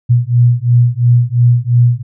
sine beating tone pair, 119.5 / 122.4 Hz, A#2 / B2, +43 / -15 cents, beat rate 2.9 Hz, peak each -10 dBFS, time 0.09-2.03 s, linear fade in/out 20 ms, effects none

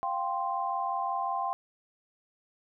sine chord, F suspended second, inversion none, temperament equal, 698.5 / 784 / 1046.5 Hz, F5 / G5 / C6, 0 / 0 / 0 cents, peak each -35 / -32 / -32 dBFS, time 0.03-1.53 s, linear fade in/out 0 ms, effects none

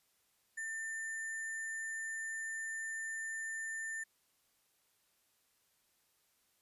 sine tone with sample-and-hold, 1794 Hz, A6, 33 cents sharp, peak -38 dBFS, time 0.57-4.04 s, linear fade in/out 10 ms, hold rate 8820 Hz, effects white hiss -75 dBFS RMS until 6.61 s + resampled to 32000 Hz

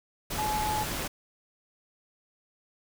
sine tone in noise, 852 Hz, G#5, 44 cents sharp, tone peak -28 dBFS, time 0.38-0.84 s, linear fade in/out 10 ms, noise pink, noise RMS -33 dBFS, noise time 0.3-1.08 s, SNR +2 dB, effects none

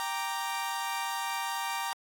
sawtooth chord, G minor, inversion none, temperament equal, 784 / 932.3 / 1174.7 Hz, G5 / Bb5 / D6, 0 / 0 / 0 cents, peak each -33 / -30 / -34 dBFS, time 0-1.93 s, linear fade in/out 0 ms, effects AAC 64 kbps

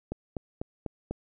click train, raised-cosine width 2 ms, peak -19 dBFS, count 5, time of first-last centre 0.12-1.11 s, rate 4.04 Hz, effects none

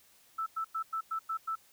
sine tone bursts, 1318.5 Hz, E6, in tune, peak -31 dBFS, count 7, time 0.38-1.556 s, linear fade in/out 10 ms, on 84 ms, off 98 ms, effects white hiss -63 dBFS RMS until 1.72 s

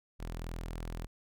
sawtooth tone, 41.51 Hz, E1, 13 cents sharp, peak -34 dBFS, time 0.19-1.07 s, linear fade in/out 20 ms, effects none

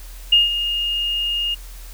sine tone with ADSR envelope, 2840 Hz, F7, 28 cents sharp, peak -8 dBFS, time 0.32-1.55 s, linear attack 8 ms, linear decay 160 ms, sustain -11 dB, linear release 13 ms, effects added 41 Hz sine -34 dBFS peak until 1.93 s + white hiss -44 dBFS RMS until 1.93 s

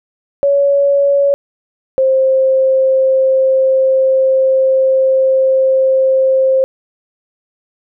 sine tone pair in turn, 562 / 528.1 Hz, C#5 / C5, +24 / +16 cents, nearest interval minor second, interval 108 cents, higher first, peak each -8 dBFS, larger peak neither, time 0.43-1.34 / 1.98-6.64 s, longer second, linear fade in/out 0 ms, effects none

